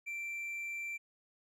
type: tone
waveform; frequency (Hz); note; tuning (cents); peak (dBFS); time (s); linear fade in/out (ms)
triangle; 2349; D7; 0; -36; 0.06-0.98; 20
effects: none